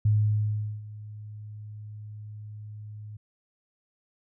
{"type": "tone with ADSR envelope", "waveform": "sine", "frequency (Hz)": 105.9, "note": "G#2", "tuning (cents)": 34, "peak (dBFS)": -18, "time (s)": [0.05, 3.17], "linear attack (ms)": 6, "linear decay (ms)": 760, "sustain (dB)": -20, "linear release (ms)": 7, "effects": []}